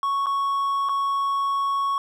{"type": "tone with dropouts", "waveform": "triangle", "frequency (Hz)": 1108.7, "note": "C#6", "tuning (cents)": 0, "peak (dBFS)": -19, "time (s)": [0.03, 1.98], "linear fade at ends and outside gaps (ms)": 1, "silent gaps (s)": [[0.26, 0.267], [0.888, 0.893]], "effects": []}